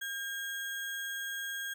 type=tone with sample-and-hold; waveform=sine; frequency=1609 Hz; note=G6; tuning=45 cents sharp; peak=-35 dBFS; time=0.01-1.74 s; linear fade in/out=10 ms; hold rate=4900 Hz; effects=none